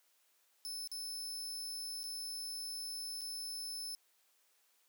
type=tone with dropouts; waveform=sawtooth; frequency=5260 Hz; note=E8; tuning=5 cents flat; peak=-38 dBFS; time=0.65-3.95 s; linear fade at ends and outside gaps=0 ms; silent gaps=0.874-0.916 / 2.032-2.039 / 3.21-3.216 s; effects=white hiss -73 dBFS RMS until 4.88 s + high-pass 400 Hz 12 dB/octave